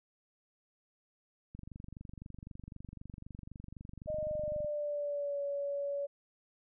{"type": "click train", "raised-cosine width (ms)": 5, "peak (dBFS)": -34, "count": 75, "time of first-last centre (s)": [1.55, 4.646], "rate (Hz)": 23.9}
{"type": "tone with pitch glide", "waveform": "sine", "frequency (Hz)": [614, 566.3], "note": ["D#5", "C#5"], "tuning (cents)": [-23, 37], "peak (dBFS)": -33, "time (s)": [4.07, 6.07], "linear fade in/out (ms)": 20, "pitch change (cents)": -140, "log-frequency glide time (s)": [4.21, 5.41]}
{"effects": []}